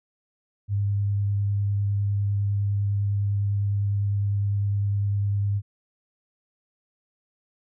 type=tone with vibrato; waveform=sine; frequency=101 Hz; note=G#2; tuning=48 cents flat; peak=-21 dBFS; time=0.68-5.62 s; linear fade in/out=50 ms; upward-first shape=sine; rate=9.9 Hz; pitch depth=10 cents each way; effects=none